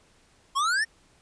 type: exponential sweep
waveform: square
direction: up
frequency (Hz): 1053 to 1864.7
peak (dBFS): -23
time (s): 0.55-0.85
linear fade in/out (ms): 20
effects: pink hiss -61 dBFS RMS until 1.21 s + resampled to 22050 Hz